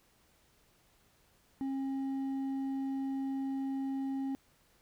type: tone with hard clipping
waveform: sine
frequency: 270 Hz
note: C#4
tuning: 45 cents flat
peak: -34 dBFS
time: 1.61-4.35 s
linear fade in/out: 0 ms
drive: 4 dB
effects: pink hiss -68 dBFS RMS until 4.81 s